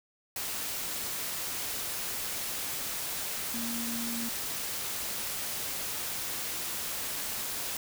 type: tone in noise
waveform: sine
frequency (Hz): 233.1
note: A#3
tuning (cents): 0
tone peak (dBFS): -35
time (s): 3.54-4.29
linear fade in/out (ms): 2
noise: white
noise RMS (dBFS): -35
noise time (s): 0.36-7.77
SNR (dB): -3
effects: none